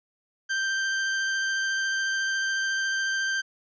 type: tone with vibrato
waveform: 40% pulse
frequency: 1568 Hz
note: G6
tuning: in tune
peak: -24 dBFS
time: 0.49-3.42 s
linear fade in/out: 20 ms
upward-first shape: triangle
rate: 14 Hz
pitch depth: 8 cents each way
effects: resampled to 16000 Hz